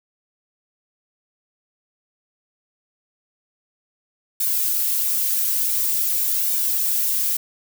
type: noise with flanger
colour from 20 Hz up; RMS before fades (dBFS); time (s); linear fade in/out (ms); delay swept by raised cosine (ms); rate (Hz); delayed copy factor
violet; -21; 4.4-7.37; 5; 1.5 to 5.4; 0.47; -0.75
effects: none